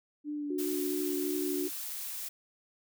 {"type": "tone with vibrato", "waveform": "sine", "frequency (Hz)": 293.7, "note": "D4", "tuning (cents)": 0, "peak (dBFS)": -33, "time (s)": [0.24, 1.7], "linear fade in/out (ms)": 50, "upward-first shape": "sine", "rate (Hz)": 2.9, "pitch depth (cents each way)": 20}
{"type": "tone", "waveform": "sine", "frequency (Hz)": 366, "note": "F#4", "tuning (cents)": -19, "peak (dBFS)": -33, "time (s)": [0.5, 1.68], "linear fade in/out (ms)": 5}
{"type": "noise", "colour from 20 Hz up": "blue", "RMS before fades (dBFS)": -39, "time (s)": [0.58, 2.29], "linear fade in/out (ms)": 10}
{"effects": []}